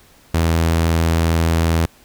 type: tone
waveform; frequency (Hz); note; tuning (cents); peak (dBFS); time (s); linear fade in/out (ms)
sawtooth; 82.41; E2; 0; -10; 0.34-1.86; 5
effects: pink hiss -50 dBFS RMS until 2.04 s